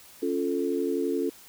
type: chord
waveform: sine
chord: Db augmented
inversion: none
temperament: equal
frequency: 277.2 / 349.2 / 440 Hz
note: Db4 / F4 / A4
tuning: 0 / 0 / 0 cents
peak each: -29 dBFS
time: 0.22-1.3 s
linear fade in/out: 10 ms
effects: white hiss -51 dBFS RMS until 1.48 s